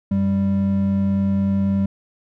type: tone pair together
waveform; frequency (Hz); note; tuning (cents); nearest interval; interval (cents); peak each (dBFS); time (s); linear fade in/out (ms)
triangle; 92.8 / 196.49; F#2 / G3; +6 / +4; octave + minor second; 1298; -22 / -15; 0.11-1.86; 5
effects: none